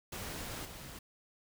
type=noise with level steps; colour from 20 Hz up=pink; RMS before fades=-42 / -48 dBFS; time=0.12-0.99 s; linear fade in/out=5 ms; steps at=0.65 s; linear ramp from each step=2 ms; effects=none